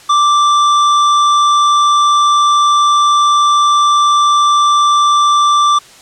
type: tone with hard clipping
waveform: sine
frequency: 1174.7 Hz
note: D6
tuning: in tune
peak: -9 dBFS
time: 0.09-5.79 s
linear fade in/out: 10 ms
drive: 11 dB
effects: white hiss -39 dBFS RMS until 6.01 s + low-pass 8000 Hz 12 dB/octave